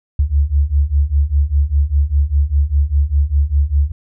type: beating tone pair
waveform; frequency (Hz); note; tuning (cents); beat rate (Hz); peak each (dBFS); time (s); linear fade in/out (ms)
sine; 69.3 / 74.3; C#2 / D2; 0 / +21; 5; -15 / -14; 0.19-3.92; 5
effects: none